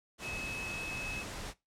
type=tone in noise; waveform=sine; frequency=2578 Hz; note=E7; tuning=39 cents flat; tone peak=-39 dBFS; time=0.21-1.25 s; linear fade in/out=50 ms; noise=pink; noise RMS=-42 dBFS; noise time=0.18-1.54 s; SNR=0 dB; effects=noise-tail reverb RT60 0.2 s tail -19 dB re dry + low-pass 9000 Hz 12 dB/octave

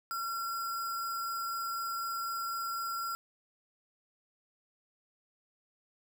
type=tone with sample-and-hold; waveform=sine; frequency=1362 Hz; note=F6; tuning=44 cents flat; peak=-33 dBFS; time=0.11-3.15 s; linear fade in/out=0 ms; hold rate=6300 Hz; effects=none

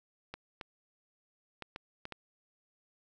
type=clicks; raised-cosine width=0.3 ms; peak=-25 dBFS; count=6; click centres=0.34 / 0.612 / 1.623 / 1.761 / 2.054 / 2.123 s; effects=none

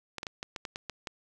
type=clicks; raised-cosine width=0.2 ms; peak=-19 dBFS; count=9; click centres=0.183 / 0.231 / 0.268 / 0.429 / 0.562 / 0.652 / 0.759 / 0.897 / 1.072 s; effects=none

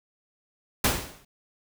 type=noise with exponential decay; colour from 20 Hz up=pink; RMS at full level=-19 dBFS; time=0.84-1.25 s; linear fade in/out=5 ms; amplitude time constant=87 ms; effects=none

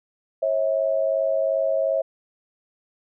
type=tone pair together; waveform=sine; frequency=543 / 645.7 Hz; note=C#5 / E5; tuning=-36 / -36 cents; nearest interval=minor third; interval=300 cents; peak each=-22 dBFS; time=0.42-2.02 s; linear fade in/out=10 ms; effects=none

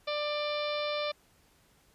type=harmonic tone; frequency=593 Hz; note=D5; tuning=17 cents sharp; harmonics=1 / 2 / 3 / 4 / 5 / 6 / 7 / 8 / 9; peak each=-32 / -38 / -47 / -39 / -46 / -40 / -44 / -47 / -50 dBFS; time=0.07-1.12 s; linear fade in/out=10 ms; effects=pink hiss -65 dBFS RMS until 1.94 s + resampled to 32000 Hz

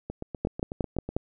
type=two click trains; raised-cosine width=2 ms; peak=-12 / -20 dBFS; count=5 / 9; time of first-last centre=0.45-1.166 / 0.1-1.09 s; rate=5.59 / 8.08 Hz; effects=none

